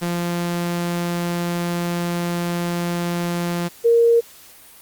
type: tone pair in turn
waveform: sawtooth / sine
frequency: 173.2 / 466.1 Hz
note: F3 / A#4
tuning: -14 / 0 cents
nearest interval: octave + perfect fourth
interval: 1714 cents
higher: second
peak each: -17 / -11 dBFS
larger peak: second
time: 0.01-3.69 / 3.84-4.21 s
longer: first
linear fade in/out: 20 ms
effects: white hiss -45 dBFS RMS until 4.81 s + Opus 48 kbps